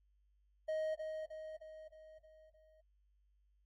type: tone with echo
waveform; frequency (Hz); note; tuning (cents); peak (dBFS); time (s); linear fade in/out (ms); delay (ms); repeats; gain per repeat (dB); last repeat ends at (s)
triangle; 627; D#5; +13; -33; 0.68-0.95; 10; 310; 6; -5; 2.81
effects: added 50 Hz sine -70 dBFS peak until 3.65 s + AAC 32 kbps